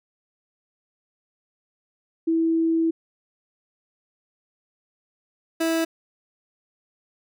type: tone pair in turn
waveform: sine / 30% pulse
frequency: 327.3 / 327.3 Hz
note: E4 / E4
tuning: -12 / -12 cents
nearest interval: unison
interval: 0 cents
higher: neither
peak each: -18 dBFS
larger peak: neither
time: 2.27-2.91 / 5.6-5.85 s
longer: first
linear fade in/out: 10 ms
effects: none